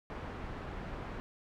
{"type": "low-pass noise", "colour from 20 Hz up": "pink", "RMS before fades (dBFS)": -42, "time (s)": [0.1, 1.2], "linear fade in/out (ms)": 0, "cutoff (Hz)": 1700, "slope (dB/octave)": 12, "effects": []}